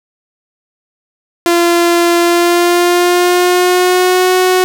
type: tone with pitch glide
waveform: sawtooth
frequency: 343.7 to 368.4 Hz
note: F4 to F#4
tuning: -28 to -7 cents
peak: -4 dBFS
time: 1.46-4.64 s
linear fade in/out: 0 ms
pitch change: +121 cents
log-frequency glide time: 2.2-4.34 s
effects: none